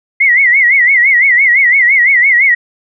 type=tone with vibrato; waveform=sine; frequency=2053 Hz; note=C7; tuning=33 cents flat; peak=-5 dBFS; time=0.2-2.55 s; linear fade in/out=10 ms; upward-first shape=sine; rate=5.9 Hz; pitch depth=140 cents each way; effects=none